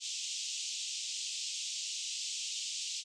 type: band-pass noise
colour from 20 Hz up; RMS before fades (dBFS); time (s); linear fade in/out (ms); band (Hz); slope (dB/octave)
white; -39; 0-3.04; 50; 2700 to 7600; 48
effects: resampled to 22050 Hz